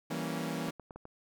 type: chord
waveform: sawtooth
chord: E diminished seventh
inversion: none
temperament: equal with one note detuned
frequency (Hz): 164.81 / 193.86 / 233.1 / 277.2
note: E3 / G3 / Bb3 / Db4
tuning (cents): 0 / -19 / 0 / 0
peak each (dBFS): -34 / -38 / -35 / -36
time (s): 0.1-0.71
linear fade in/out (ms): 10
type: clicks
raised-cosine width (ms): 1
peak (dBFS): -32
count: 5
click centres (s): 0.682 / 0.797 / 0.908 / 0.96 / 1.054
effects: none